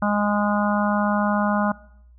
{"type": "harmonic tone", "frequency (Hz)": 206.6, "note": "G#3", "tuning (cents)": -9, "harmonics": [1, 3, 4, 5, 6, 7], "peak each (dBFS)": [-21, -26, -27, -28, -29, -29], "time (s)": [0.02, 1.72], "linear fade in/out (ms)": 5, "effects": ["noise-tail reverb RT60 0.7 s tail -21 dB re dry", "added 60 Hz sine -47 dBFS peak until 2.18 s"]}